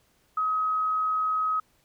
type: tone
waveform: sine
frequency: 1269 Hz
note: D#6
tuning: 34 cents sharp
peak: -23 dBFS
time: 0.37-1.6 s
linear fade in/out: 5 ms
effects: pink hiss -66 dBFS RMS until 1.84 s